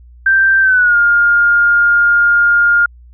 sine tone with pitch glide, 1568 to 1413.2 Hz, G6 to F6, 0 to +20 cents, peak -7 dBFS, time 0.26-2.86 s, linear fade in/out 5 ms, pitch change -180 cents, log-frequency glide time 0.61-0.96 s, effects added 60 Hz sine -37 dBFS peak until 3.13 s

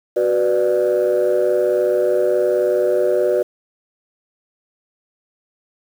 sine chord, B minor, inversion second, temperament just, 370.4 / 493.9 / 592.7 Hz, F#4 / B4 / D5, +2 / 0 / +16 cents, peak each -17 dBFS, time 0.16-3.43 s, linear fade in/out 10 ms, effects tanh soft clip ceiling -9 dBFS + 7-bit

